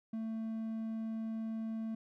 triangle tone, 222.8 Hz, A3, 22 cents sharp, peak -34 dBFS, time 0.13-1.95 s, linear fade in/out 5 ms, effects none

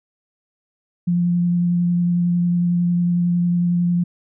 sine tone with vibrato, 174.61 Hz, F3, in tune, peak -15 dBFS, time 1.07-4.04 s, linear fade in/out 10 ms, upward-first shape triangle, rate 11 Hz, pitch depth 14 cents each way, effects none

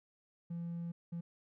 triangle tone bursts at uneven times, 170.2 Hz, F3, 44 cents flat, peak -35 dBFS, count 2, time 0.5-0.92 / 1.12-1.21 s, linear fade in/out 10 ms, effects tanh soft clip ceiling -33 dBFS

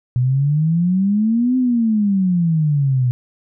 sine exponential two-way sweep, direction up then down, 121.8 to 258.9 to 121.8 Hz, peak -13 dBFS, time 0.16-3.11 s, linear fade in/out 0 ms, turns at 1.57 s, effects none

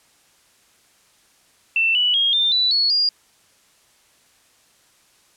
sine tone with pitch steps, 2678 / 2954 / 3259 / 3595 / 3966 / 4376 / 4827 Hz, E7 / F#7 / G#7 / A7 / B7 / C#8 / D8, +27 / -3 / -33 / +36 / +7 / -23 / +47 cents, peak -15 dBFS, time 1.76-3.09 s, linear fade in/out 2 ms, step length 190 ms, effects white hiss -57 dBFS RMS until 5.36 s + low-pass 10000 Hz 12 dB/octave

